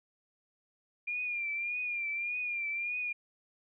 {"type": "tone with vibrato", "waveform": "sine", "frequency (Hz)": 2401, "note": "D7", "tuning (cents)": 38, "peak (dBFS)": -32, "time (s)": [1.07, 3.13], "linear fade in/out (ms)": 10, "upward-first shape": "triangle", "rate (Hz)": 1.7, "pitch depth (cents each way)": 67, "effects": []}